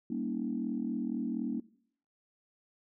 sine chord, Eb dominant seventh, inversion first, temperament equal with one note detuned, 196 / 233.1 / 277.2 / 317.3 Hz, G3 / Bb3 / Db4 / Eb4, 0 / 0 / 0 / +34 cents, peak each -40 / -34 / -37 / -39 dBFS, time 0.1-1.6 s, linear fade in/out 5 ms, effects noise-tail reverb RT60 0.6 s tail -20 dB re dry + tanh soft clip ceiling -21 dBFS

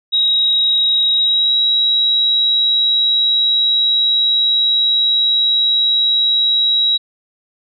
sine tone with pitch glide, 3816 to 3860 Hz, A#7 to B7, +40 to -40 cents, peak -11 dBFS, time 0.12-6.98 s, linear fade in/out 20 ms, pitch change +20 cents, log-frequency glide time 1.15-1.55 s, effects none

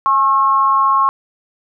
sine tone with amplitude modulation, 1084 Hz, C#6, 39 cents flat, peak -7 dBFS, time 0.06-1.09 s, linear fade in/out 0 ms, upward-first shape sine, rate 244 Hz, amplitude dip 65%, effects none

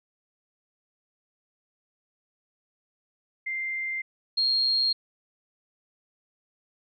sine tone pair in turn, 2093 / 4242 Hz, C7 / C8, 0 / +23 cents, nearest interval octave, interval 1223 cents, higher second, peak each -28 / -21 dBFS, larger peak second, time 3.46-4.02 / 4.37-4.93 s, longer neither, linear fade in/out 10 ms, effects none

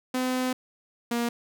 sawtooth tone pair in turn, 255 / 236.5 Hz, C4 / A#3, -44 / +25 cents, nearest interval minor second, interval 131 cents, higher first, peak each -21 dBFS, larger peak neither, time 0.14-0.53 / 1.11-1.29 s, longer first, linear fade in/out 5 ms, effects none

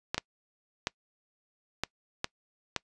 clicks, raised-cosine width 0.2 ms, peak -11 dBFS, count 6, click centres 0.145 / 0.18 / 0.871 / 1.836 / 2.244 / 2.763 s, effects noise-tail reverb RT60 0.1 s tail -25 dB re dry + resampled to 22050 Hz

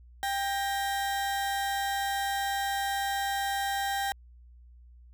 35% pulse tone pair together, 792 / 1878.9 Hz, G5 / A#6, +18 / +13 cents, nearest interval octave + minor third, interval 1495 cents, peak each -27 / -35 dBFS, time 0.23-4.12 s, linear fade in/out 0 ms, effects added 60 Hz sine -50 dBFS peak until 5.13 s

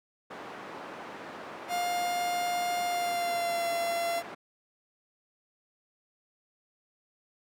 white band-pass noise, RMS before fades -43 dBFS, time 0.3-4.35 s, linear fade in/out 10 ms, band 210 to 1200 Hz, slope 12 dB/octave
45% pulse tone with pitch glide, 706 to 682.3 Hz, F5 to F5, +19 to -41 cents, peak -28 dBFS, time 1.68-4.23 s, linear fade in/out 50 ms, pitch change -60 cents, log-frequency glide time 2.85-3.67 s
effects none

